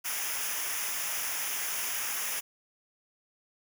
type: noise with comb filter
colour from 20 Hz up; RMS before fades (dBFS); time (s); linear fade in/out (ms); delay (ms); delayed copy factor
white; -33; 0.04-2.41; 20; 0.24; -0.75
effects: none